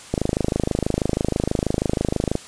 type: click train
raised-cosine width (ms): 2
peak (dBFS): -6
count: 59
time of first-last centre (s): 0.14-2.354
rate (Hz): 26.2
effects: white hiss -41 dBFS RMS until 2.47 s + resampled to 22050 Hz